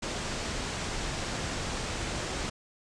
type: low-pass noise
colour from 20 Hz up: pink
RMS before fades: -34 dBFS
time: 0.02-2.5 s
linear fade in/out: 10 ms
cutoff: 8400 Hz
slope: 48 dB/octave
effects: none